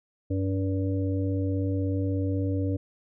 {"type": "harmonic tone with a mistuned harmonic", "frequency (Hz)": 96.3, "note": "G2", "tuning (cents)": -30, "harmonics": [1, 3, 5, 6], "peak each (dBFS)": [-26, -29, -35, -40], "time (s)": [0.3, 2.77], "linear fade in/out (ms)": 10, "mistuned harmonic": 3, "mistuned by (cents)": -16, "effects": []}